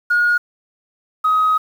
sine tone pair in turn, 1438 / 1262.3 Hz, F#6 / D#6, -50 / +25 cents, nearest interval major second, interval 225 cents, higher first, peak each -11 dBFS, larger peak neither, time 0.1-0.38 / 1.24-1.58 s, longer second, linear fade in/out 10 ms, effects tanh soft clip ceiling -9 dBFS + 7-bit

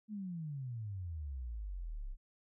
sine exponential sweep, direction down, 220 to 30.91 Hz, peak -39 dBFS, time 0.08-2.17 s, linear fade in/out 50 ms, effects none

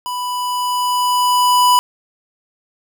square tone with level ramp, 990 Hz, B5, 4 cents sharp, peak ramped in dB -22 to -9 dBFS, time 0.06-1.79 s, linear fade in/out 0 ms, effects none

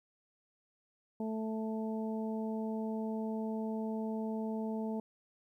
harmonic tone, 220 Hz, A3, in tune, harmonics 1 / 2 / 3 / 4, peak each -35 / -41 / -45 / -47 dBFS, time 1.2-5 s, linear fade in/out 2 ms, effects 12-bit

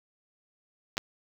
clicks, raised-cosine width 0.2 ms, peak -25 / -8 dBFS, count 2, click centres 0.97 / 0.979 s, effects 7-bit

